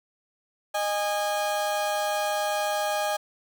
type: tone pair together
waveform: 35% pulse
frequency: 615.1 / 821 Hz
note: D#5 / G#5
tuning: -20 / -20 cents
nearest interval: perfect fourth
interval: 500 cents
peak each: -26 dBFS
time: 0.74-3.17 s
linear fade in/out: 10 ms
effects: 9-bit